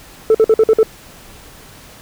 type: tone bursts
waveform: sine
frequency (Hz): 441.1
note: A4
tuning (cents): +4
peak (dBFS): -4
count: 6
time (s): 0.3-0.831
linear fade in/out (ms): 2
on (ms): 46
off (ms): 51
effects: tanh soft clip ceiling -5 dBFS + pink hiss -40 dBFS RMS until 2.01 s